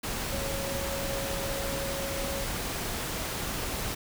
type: tone in noise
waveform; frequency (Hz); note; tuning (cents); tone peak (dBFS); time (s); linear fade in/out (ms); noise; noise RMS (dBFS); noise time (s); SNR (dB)
sine; 550; C#5; -14; -35; 0.32-2.45; 10; pink; -33; 0.03-3.95; -5
effects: none